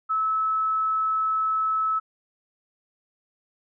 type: tone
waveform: sine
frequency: 1300 Hz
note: E6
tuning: 24 cents flat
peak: -21 dBFS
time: 0.09-2 s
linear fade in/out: 20 ms
effects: none